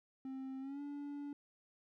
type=tone with pitch glide; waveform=triangle; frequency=264.9 to 287.2 Hz; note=C4 to D4; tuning=+22 to -39 cents; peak=-40 dBFS; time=0.25-1.33 s; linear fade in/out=2 ms; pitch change=+139 cents; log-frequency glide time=0.6-0.81 s; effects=none